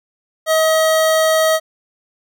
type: tone pair together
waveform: square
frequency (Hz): 637 / 1263.7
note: D#5 / D#6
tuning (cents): +41 / +26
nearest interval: octave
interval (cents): 1185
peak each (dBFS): -13 / -21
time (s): 0.46-1.6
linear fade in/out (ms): 50
effects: none